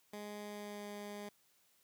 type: tone with pitch glide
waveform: 15% pulse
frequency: 207.7 to 205.6 Hz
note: G#3 to G#3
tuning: 0 to -17 cents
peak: -38 dBFS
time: 0.13-1.29 s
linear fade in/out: 5 ms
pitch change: -17 cents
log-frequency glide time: 0.41-0.88 s
effects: white hiss -72 dBFS RMS until 1.83 s + high-pass 80 Hz 12 dB/octave